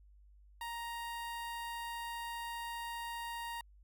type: tone with notch filter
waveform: sawtooth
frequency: 935 Hz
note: A#5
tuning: 5 cents sharp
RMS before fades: -42 dBFS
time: 0.61-3.61 s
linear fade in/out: 2 ms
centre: 6100 Hz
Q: 1.9
effects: added 50 Hz sine -58 dBFS peak until 3.83 s